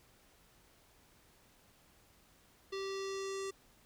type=tone with low-pass filter sweep; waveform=square; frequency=389 Hz; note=G4; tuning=13 cents flat; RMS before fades=-40 dBFS; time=2.72-3.51 s; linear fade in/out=10 ms; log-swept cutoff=4500 to 7700 Hz; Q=2.3; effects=pink hiss -66 dBFS RMS until 3.85 s